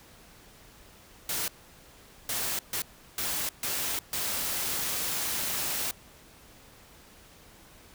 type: noise bursts at uneven times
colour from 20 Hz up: white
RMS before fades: -31 dBFS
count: 6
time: 1.29-1.48 / 2.29-2.59 / 2.73-2.82 / 3.18-3.49 / 3.63-3.99 / 4.13-5.91 s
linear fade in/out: 2 ms
effects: pink hiss -54 dBFS RMS until 7.94 s